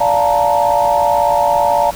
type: chord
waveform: sine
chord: Bb major seventh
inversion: first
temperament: just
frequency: 582.7 / 699.2 / 874.1 / 932.3 Hz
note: D5 / F5 / A5 / Bb5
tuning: -14 / +2 / -12 / 0 cents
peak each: -16 dBFS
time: 0-1.91 s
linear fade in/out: 10 ms
effects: pink hiss -31 dBFS RMS until 1.95 s